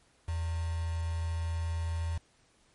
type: tone with quantisation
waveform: sine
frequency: 83 Hz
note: E2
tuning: 12 cents sharp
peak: -30 dBFS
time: 0.28-2.18 s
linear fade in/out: 5 ms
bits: 7
effects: pink hiss -66 dBFS RMS until 2.74 s + MP3 48 kbps